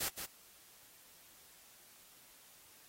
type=noise with echo; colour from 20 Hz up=white; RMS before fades=-36 dBFS; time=0-0.09 s; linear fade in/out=10 ms; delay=170 ms; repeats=1; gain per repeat=-7 dB; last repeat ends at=0.26 s; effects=white hiss -61 dBFS RMS until 2.88 s + AAC 48 kbps